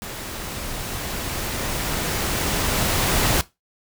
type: noise with level ramp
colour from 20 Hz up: pink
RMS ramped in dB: -33 to -19 dBFS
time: 0.02-3.41 s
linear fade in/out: 0 ms
effects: noise-tail reverb RT60 0.2 s tail -17 dB re dry